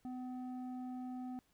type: tone with low-pass filter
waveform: square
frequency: 252.7 Hz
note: B3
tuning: 40 cents sharp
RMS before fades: -44 dBFS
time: 0.05-1.39 s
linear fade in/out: 0 ms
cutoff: 640 Hz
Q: 1.6
effects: pink hiss -75 dBFS RMS until 1.53 s